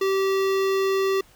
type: tone with notch filter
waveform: square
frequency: 387.1 Hz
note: G4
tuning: 22 cents flat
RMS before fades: -22 dBFS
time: 0.01-1.21 s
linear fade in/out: 5 ms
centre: 9400 Hz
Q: 0.81
effects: pink hiss -55 dBFS RMS until 1.35 s